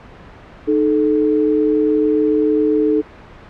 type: tone pair together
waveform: sine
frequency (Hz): 307.2 / 434.5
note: D#4 / A4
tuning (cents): -22 / -22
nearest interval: tritone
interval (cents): 600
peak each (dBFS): -15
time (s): 0.67-3.02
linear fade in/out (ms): 20
effects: pink hiss -39 dBFS RMS until 3.49 s + low-pass 2000 Hz 12 dB/octave